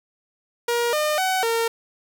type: tone with pitch steps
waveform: sawtooth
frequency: 474.3 / 606 / 752 / 458.8 Hz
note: A#4 / D#5 / F#5 / A#4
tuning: +30 / -46 / +28 / -28 cents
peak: -16 dBFS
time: 0.68-1.68 s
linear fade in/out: 5 ms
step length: 250 ms
effects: none